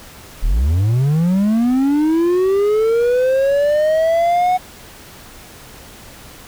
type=linear sweep; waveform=triangle; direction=up; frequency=31.07 to 740 Hz; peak=-10 dBFS; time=0.42-4.58 s; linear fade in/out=20 ms; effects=pink hiss -39 dBFS RMS until 6.47 s